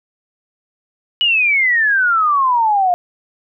sine exponential sweep, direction down, 2960 to 698.5 Hz, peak -11 dBFS, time 1.21-2.94 s, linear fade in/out 0 ms, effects none

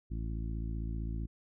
harmonic tone, 55.5 Hz, A1, 16 cents sharp, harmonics 1 / 2 / 3 / 4 / 5 / 6, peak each -35 / -41 / -45 / -47 / -49 / -51 dBFS, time 0.1-1.27 s, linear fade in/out 20 ms, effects none

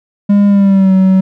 triangle tone with pitch glide, 202.7 to 189.13 Hz, G#3 to F#3, -42 to +38 cents, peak -3 dBFS, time 0.29-1.21 s, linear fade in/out 10 ms, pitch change -120 cents, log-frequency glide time 0.47-0.93 s, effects none

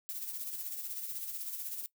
violet noise with tremolo, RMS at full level -38 dBFS, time 0.09-1.86 s, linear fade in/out 0 ms, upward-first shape sine, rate 16 Hz, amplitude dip 50%, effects noise-tail reverb RT60 0.1 s tail -20 dB re dry

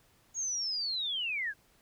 sine linear sweep, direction down, 6690 to 1551 Hz, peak -31 dBFS, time 0.34-1.54 s, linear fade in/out 50 ms, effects pink hiss -66 dBFS RMS until 1.81 s

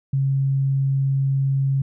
sine tone, 136.2 Hz, C#3, 30 cents flat, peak -17 dBFS, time 0.13-1.82 s, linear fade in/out 5 ms, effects none

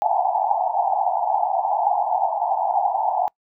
pink band-pass noise, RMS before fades -21 dBFS, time 0.02-3.28 s, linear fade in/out 0 ms, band 690 to 900 Hz, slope 96 dB/octave, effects noise-tail reverb RT60 0.1 s tail -25 dB re dry

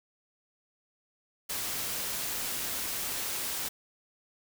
white noise, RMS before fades -34 dBFS, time 1.49-3.69 s, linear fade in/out 10 ms, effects none

